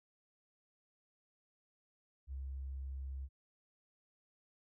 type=tone with tanh clipping; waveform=triangle; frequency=67.2 Hz; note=C2; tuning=47 cents sharp; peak=-40 dBFS; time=2.27-3.29 s; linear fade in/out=50 ms; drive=4 dB; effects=none